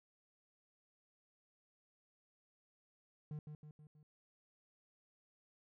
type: tone with echo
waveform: triangle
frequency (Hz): 150.9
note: D3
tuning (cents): +47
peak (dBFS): -40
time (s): 3.31-3.39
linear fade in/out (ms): 2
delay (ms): 160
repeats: 4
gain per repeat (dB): -5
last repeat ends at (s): 4.03
effects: none